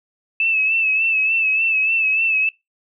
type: tone with vibrato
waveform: sine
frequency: 2619 Hz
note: E7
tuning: 12 cents flat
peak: -15 dBFS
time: 0.4-2.49 s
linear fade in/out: 2 ms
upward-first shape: sine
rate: 3.4 Hz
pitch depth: 47 cents each way
effects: noise-tail reverb RT60 0.2 s tail -23 dB re dry